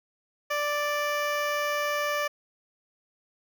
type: tone with notch filter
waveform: 15% pulse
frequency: 587.3 Hz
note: D5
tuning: in tune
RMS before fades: -28 dBFS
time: 0.5-2.28 s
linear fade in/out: 10 ms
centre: 8800 Hz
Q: 1
effects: none